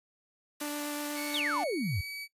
white high-pass noise, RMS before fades -41 dBFS, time 0.6-1.4 s, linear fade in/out 5 ms, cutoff 460 Hz, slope 12 dB/octave
sawtooth tone with vibrato, 293.7 Hz, D4, in tune, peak -30 dBFS, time 0.61-1.64 s, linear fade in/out 5 ms, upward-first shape sine, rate 8.2 Hz, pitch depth 8 cents each way
30% pulse tone with pitch glide, 2217 to 2277 Hz, C#7 to C#7, 0 to +46 cents, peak -36 dBFS, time 1.14-2.28 s, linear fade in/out 50 ms, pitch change +46 cents, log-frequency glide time 1.59-2.08 s
sine exponential sweep, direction down, 3912 to 79.2 Hz, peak -29 dBFS, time 1.34-2.01 s, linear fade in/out 5 ms
effects noise-tail reverb RT60 0.1 s tail -17 dB re dry + resampled to 32000 Hz

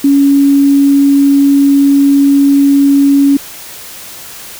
sine tone, 279.8 Hz, C#4, 16 cents sharp, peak -4 dBFS, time 0.04-3.37 s, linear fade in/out 5 ms, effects white hiss -29 dBFS RMS until 4.59 s

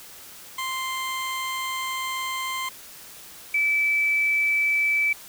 20% pulse / sine tone pair in turn, 1046.5 / 2311 Hz, C6 / D7, 0 / -28 cents, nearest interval octave + major second, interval 1372 cents, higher second, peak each -22 / -19 dBFS, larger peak second, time 0.58-2.69 / 3.54-5.13 s, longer first, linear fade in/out 5 ms, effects white hiss -44 dBFS RMS until 5.28 s

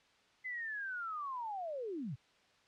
sine linear sweep, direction down, 2049 to 103.1 Hz, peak -38 dBFS, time 0.44-2.16 s, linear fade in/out 20 ms, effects white hiss -68 dBFS RMS until 2.67 s + low-pass 4000 Hz 12 dB/octave

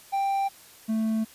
triangle tone pair in turn, 787 / 220.8 Hz, G5 / A3, +7 / +6 cents, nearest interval octave + minor seventh, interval 2201 cents, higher first, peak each -21 dBFS, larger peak neither, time 0.12-0.49 / 0.88-1.25 s, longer neither, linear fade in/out 20 ms, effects white hiss -51 dBFS RMS until 1.34 s + resampled to 32000 Hz

